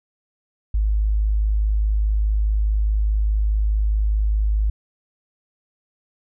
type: tone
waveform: sine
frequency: 52.4 Hz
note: G#1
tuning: 16 cents sharp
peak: -16 dBFS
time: 0.74-4.7 s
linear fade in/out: 5 ms
effects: none